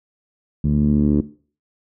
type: tone with low-pass filter sweep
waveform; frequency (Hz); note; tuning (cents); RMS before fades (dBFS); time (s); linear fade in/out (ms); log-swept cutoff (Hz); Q
10% pulse; 73.42; D2; 0; -17; 0.64-1.21; 5; 180 to 310; 2.4
effects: noise-tail reverb RT60 0.4 s tail -17 dB re dry